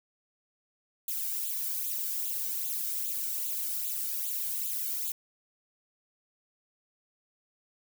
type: noise with flanger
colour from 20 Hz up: violet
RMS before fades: -33 dBFS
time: 1.08-5.12 s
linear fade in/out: 2 ms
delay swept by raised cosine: 0.27 to 1.37 ms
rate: 2.5 Hz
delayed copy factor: +0.85
effects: none